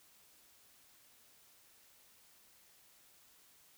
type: silence
effects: white hiss -65 dBFS RMS until 3.77 s